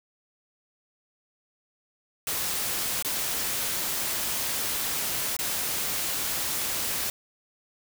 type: noise with dropouts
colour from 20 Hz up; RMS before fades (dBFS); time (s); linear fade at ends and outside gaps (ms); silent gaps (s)
white; -29; 2.27-7.1; 2; 3.025-3.047 / 5.367-5.389
effects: none